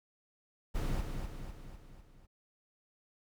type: noise with echo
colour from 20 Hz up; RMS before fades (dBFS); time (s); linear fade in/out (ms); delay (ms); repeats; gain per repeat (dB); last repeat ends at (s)
brown; -33; 0.74-1.02; 20; 250; 5; -5; 2.27
effects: none